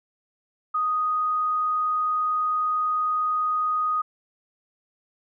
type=tone; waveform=sine; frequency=1244.5 Hz; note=D#6; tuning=in tune; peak=-21 dBFS; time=0.74-4.02 s; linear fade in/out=10 ms; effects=none